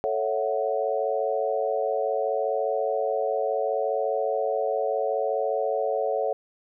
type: chord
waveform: sine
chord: F# minor seventh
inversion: first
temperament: equal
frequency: 440 / 554.4 / 659.3 / 740 Hz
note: A4 / C#5 / E5 / F#5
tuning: 0 / 0 / 0 / 0 cents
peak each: -28 / -27 / -30 / -30 dBFS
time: 0.04-6.33 s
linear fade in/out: 0 ms
effects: none